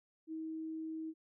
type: tone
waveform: sine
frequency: 319 Hz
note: D#4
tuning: 43 cents sharp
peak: -39 dBFS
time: 0.27-1.14 s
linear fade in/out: 50 ms
effects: none